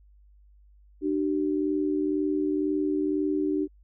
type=tone pair together; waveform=sine; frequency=300.5 / 382.5 Hz; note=D4 / G4; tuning=+40 / -42 cents; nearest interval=major third; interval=418 cents; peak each=-25 / -28 dBFS; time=1.01-3.68 s; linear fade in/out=50 ms; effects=added 50 Hz sine -53 dBFS peak until 3.83 s